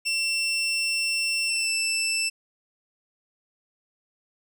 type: tone with pitch glide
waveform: 20% pulse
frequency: 2700 to 2657 Hz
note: E7 to E7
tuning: +41 to +13 cents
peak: -18 dBFS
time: 0.05-2.3 s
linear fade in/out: 20 ms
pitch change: -28 cents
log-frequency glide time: 1.47-1.7 s
effects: none